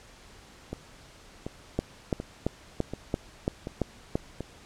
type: two click trains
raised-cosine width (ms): 2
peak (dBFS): -12 / -20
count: 8 / 6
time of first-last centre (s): 1.79-4.155 / 0.73-4.406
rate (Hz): 2.96 / 1.36
effects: pink hiss -52 dBFS RMS until 4.65 s + low-pass 8000 Hz 12 dB/octave